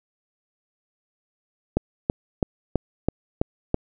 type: click train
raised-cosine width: 2 ms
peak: -6 dBFS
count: 7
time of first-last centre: 1.77-3.744 s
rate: 3.04 Hz
effects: none